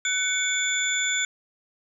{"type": "tone cluster", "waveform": "sine", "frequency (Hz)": [1506, 2231, 3470, 7050], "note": ["F#6", "C#7", "A7", "A8"], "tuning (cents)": [30, 11, -25, 2], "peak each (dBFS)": -28, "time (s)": [0.05, 1.25], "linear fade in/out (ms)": 2, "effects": ["9-bit"]}